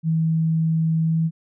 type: tone with pitch glide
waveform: sine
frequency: 161.4 to 162.52 Hz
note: E3 to E3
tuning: -36 to -24 cents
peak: -17 dBFS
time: 0.03-1.31 s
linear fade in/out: 50 ms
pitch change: +12 cents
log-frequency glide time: 1.02-1.19 s
effects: none